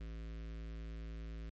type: tone with notch filter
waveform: square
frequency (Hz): 55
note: A1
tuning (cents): 0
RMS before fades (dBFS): -45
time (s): 0-1.5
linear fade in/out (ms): 10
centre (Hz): 850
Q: 0.97
effects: low-pass 4000 Hz 12 dB/octave + MP3 48 kbps